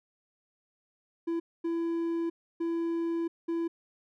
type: tone bursts at uneven times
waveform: triangle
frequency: 334.5 Hz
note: E4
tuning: 25 cents sharp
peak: -26 dBFS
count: 4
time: 1.27-1.4 / 1.64-2.3 / 2.6-3.28 / 3.48-3.68 s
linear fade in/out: 10 ms
effects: none